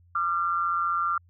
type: tone pair together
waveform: sine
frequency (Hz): 1193.5 / 1369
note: D6 / F6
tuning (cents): +28 / -35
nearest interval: major second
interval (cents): 237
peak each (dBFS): -26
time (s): 0.15-1.18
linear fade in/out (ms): 5
effects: added 87 Hz sine -55 dBFS peak until 1.29 s